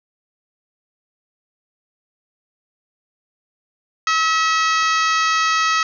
harmonic tone, 644 Hz, E5, 41 cents flat, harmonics 2 / 3 / 4 / 5 / 6 / 7 / 8 / 9 / 10, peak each -17 / -22 / -25 / -29 / -30 / -29 / -31 / -34 / -31 dBFS, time 4.07-5.83 s, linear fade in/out 2 ms
click, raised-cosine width 0.5 ms, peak -25 dBFS, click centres 4.826 s
effects none

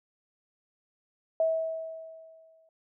sine tone with exponential decay, 647 Hz, E5, 32 cents flat, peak -21 dBFS, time 1.4-2.69 s, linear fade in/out 2 ms, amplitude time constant 280 ms, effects none

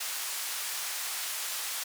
white band-pass noise, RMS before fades -35 dBFS, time 0-1.84 s, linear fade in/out 10 ms, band 840 to 13000 Hz, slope 12 dB/octave, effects none

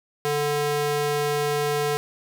square tone with high-pass filter, 146.83 Hz, D3, in tune, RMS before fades -24 dBFS, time 0.25-1.97 s, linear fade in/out 0 ms, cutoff 340 Hz, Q 1.4, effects none

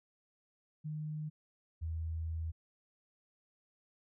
sine tone pair in turn, 153.1 / 81.1 Hz, D#3 / E2, -28 / -28 cents, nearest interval major seventh, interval 1100 cents, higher first, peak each -37 / -35 dBFS, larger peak second, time 0.84-1.3 / 1.81-2.52 s, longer second, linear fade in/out 20 ms, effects none

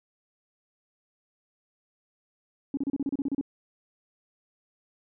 sine tone bursts, 277.2 Hz, C#4, in tune, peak -24 dBFS, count 11, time 2.74-3.412 s, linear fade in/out 2 ms, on 32 ms, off 32 ms, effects tanh soft clip ceiling -20 dBFS

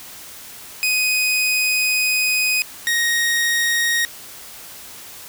sawtooth tone pair in turn, 2500 / 1872.9 Hz, D#7 / A#6, +8 / +8 cents, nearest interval perfect fourth, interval 500 cents, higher first, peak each -13 dBFS, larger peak neither, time 0.83-2.62 / 2.87-4.05 s, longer first, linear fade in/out 0 ms, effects white hiss -38 dBFS RMS until 5.28 s

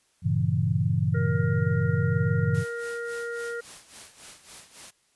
sine chord, G diminished seventh, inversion none, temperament equal, 98 / 116.54 / 138.59 / 164.81 Hz, G2 / Bb2 / Db3 / Fb3, 0 / 0 / 0 / 0 cents, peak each -27 dBFS, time 0.22-2.65 s, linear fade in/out 50 ms
harmonic tone, 470 Hz, A#4, 14 cents sharp, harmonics 1 / 3 / 4, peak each -32 / -35 / -42 dBFS, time 1.14-3.61 s, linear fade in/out 10 ms
white noise with tremolo, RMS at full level -43 dBFS, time 2.54-4.91 s, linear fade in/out 10 ms, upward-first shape sine, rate 3.6 Hz, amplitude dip 75%
effects white hiss -67 dBFS RMS until 5.15 s + resampled to 24000 Hz

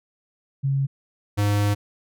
sine / square tone pair in turn, 137.1 / 102.71 Hz, C#3 / G#2, -19 / -19 cents, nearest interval perfect fourth, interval 500 cents, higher first, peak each -19 dBFS, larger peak neither, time 0.63-0.87 / 1.37-1.75 s, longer second, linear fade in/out 20 ms, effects none

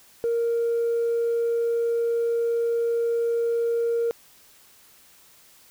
triangle tone with tanh clipping, 466.2 Hz, A#4, in tune, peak -21 dBFS, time 0.24-4.11 s, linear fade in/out 0 ms, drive 5 dB, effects white hiss -54 dBFS RMS until 5.7 s

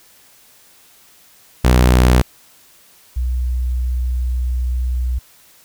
sawtooth / sine tone pair in turn, 62 / 62 Hz, B1 / B1, +7 / +7 cents, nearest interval unison, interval 0 cents, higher neither, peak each -5 / -16 dBFS, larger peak first, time 1.64-2.22 / 3.16-5.19 s, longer second, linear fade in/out 10 ms, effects white hiss -49 dBFS RMS until 5.64 s

